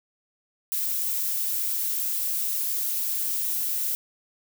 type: noise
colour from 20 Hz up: violet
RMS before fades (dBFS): -27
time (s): 0.72-3.95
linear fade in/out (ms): 0
effects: none